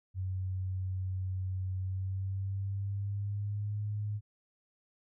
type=tone with pitch glide; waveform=sine; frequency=93.6 to 104.46 Hz; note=F#2 to G#2; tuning=+20 to +11 cents; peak=-32 dBFS; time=0.14-4.21 s; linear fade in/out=50 ms; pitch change=+191 cents; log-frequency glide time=1.77-3.81 s; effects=none